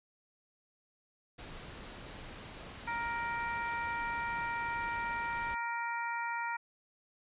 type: noise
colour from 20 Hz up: pink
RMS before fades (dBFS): -47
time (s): 1.38-5.55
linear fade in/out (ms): 10
type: harmonic tone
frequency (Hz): 468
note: A#4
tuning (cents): +7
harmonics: 2 / 3 / 4 / 5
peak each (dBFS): -36 / -40 / -41 / -43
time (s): 2.87-6.57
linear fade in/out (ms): 10
effects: resampled to 8000 Hz